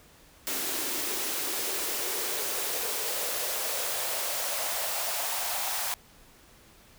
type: noise with high-pass filter sweep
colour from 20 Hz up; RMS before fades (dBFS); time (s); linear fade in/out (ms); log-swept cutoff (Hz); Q
white; -31; 0.47-5.94; 0; 290 to 790; 3.1
effects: pink hiss -56 dBFS RMS until 6.98 s